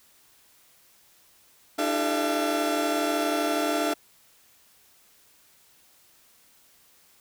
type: tone cluster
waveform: 30% pulse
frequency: 298.8 / 331.2 / 387.1 / 432.6 / 679 Hz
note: D4 / E4 / G4 / A4 / F5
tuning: +30 / +8 / -22 / -29 / -49 cents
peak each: -25 / -32 / -34 / -30 / -25 dBFS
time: 1.78-3.94 s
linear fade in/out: 10 ms
effects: white hiss -59 dBFS RMS until 7.2 s